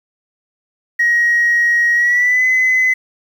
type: tone with pitch glide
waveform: sine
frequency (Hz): 1891 to 2027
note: A#6 to B6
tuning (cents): +24 to +45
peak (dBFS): -9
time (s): 0.99-2.94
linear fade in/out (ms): 10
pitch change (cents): +121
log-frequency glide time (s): 1.94-2.46
effects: tanh soft clip ceiling -7 dBFS + 7-bit